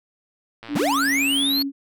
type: click train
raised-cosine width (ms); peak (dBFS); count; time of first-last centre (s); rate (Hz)
0.3; -22; 114; 0.63-1.621; 114
type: tone with pitch glide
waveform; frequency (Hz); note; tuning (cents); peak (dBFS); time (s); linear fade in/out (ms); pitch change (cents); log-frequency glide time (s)
sine; 291.3 to 276.9; D4 to C#4; -14 to -2; -23; 0.68-1.72; 50; -88; 0.82-0.96
type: linear sweep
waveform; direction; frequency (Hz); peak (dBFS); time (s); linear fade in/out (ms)
square; up; 116.3 to 4435; -20; 0.75-1.63; 10
effects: none